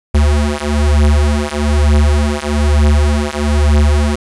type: beating tone pair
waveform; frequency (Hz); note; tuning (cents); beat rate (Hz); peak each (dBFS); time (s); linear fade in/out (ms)
square; 73.1 / 74.2; D2 / D2; -7 / +18; 1.1; -13; 0.14-4.16; 10
effects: resampled to 24000 Hz + 7-bit